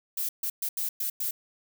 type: noise bursts at uneven times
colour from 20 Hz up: violet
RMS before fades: -30 dBFS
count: 6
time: 0.17-0.29 / 0.43-0.5 / 0.62-0.69 / 0.77-0.89 / 1-1.1 / 1.2-1.31 s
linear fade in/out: 5 ms
effects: none